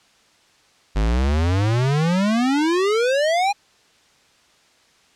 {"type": "exponential sweep", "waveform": "square", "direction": "up", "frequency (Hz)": [49, 830.6], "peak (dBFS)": -17, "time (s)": [0.95, 3.53], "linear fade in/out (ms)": 20, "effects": ["white hiss -56 dBFS RMS until 5.15 s", "low-pass 6000 Hz 12 dB/octave"]}